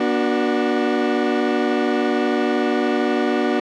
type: chord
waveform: 30% pulse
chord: B minor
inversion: none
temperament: equal with one note detuned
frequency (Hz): 240.7 / 293.7 / 370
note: B3 / D4 / F#4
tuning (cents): -44 / 0 / 0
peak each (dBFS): -19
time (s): 0-3.6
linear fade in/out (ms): 5
effects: low-pass 3000 Hz 12 dB/octave